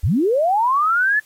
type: linear sweep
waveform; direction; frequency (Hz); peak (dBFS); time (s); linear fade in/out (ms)
sine; up; 57 to 1757; -14; 0.03-1.2; 10
effects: white hiss -53 dBFS RMS until 1.25 s + AAC 48 kbps